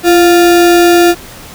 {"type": "tone with sample-and-hold", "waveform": "sine", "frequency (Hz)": 344.2, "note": "F4", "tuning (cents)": -25, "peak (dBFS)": -3, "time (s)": [0.03, 1.15], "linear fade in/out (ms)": 50, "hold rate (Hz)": 1050, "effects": ["pink hiss -31 dBFS RMS until 1.54 s"]}